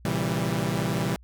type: chord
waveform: sawtooth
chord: A# diminished seventh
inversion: none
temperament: equal with one note detuned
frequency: 116.54 / 135.19 / 164.81 / 196 Hz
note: A#2 / C#3 / E3 / G3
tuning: 0 / -43 / 0 / 0 cents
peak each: -27 / -27 / -25 / -26 dBFS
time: 0.05-1.16 s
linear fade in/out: 0 ms
effects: added 60 Hz sine -48 dBFS peak until 1.23 s